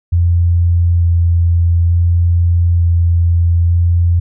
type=tone with vibrato; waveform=sine; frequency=85.7 Hz; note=F2; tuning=32 cents flat; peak=-8 dBFS; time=0.12-4.2 s; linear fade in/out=10 ms; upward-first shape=square; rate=0.56 Hz; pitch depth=9 cents each way; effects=none